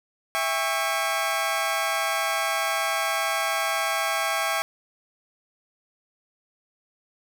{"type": "chord", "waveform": "20% pulse", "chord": "C# diminished", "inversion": "first", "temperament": "equal with one note detuned", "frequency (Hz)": [659.3, 803.2, 1108.7], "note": ["E5", "G5", "C#6"], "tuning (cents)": [0, 42, 0], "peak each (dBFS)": -23, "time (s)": [0.35, 4.62], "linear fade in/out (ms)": 0, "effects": []}